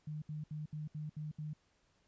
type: tone bursts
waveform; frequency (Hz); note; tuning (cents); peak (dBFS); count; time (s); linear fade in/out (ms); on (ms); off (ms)
sine; 152.1; D#3; -39; -39; 7; 0.07-1.534; 5; 150; 69
effects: pink hiss -74 dBFS RMS until 2.07 s + resampled to 16000 Hz